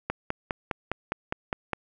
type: click train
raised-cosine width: 0.5 ms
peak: -12 dBFS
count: 9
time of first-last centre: 0.1-1.733 s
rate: 4.9 Hz
effects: none